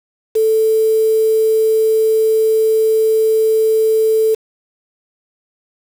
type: tone with quantisation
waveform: sine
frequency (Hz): 440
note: A4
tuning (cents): 0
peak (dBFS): -10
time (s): 0.35-4.35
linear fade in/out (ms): 10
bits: 5
effects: none